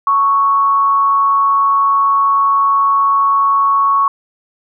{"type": "tone with frequency modulation", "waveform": "sine", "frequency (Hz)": 1108.7, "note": "C#6", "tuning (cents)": 0, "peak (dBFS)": -9, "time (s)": [0.07, 4.08], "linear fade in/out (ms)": 2, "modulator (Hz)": 204, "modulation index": 0.27, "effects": []}